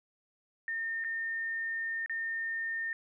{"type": "tone with dropouts", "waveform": "sine", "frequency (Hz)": 1820, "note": "A#6", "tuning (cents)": -42, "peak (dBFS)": -32, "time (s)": [0.68, 2.93], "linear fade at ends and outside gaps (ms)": 1, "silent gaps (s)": [[1.04, 1.046], [2.061, 2.096]], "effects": []}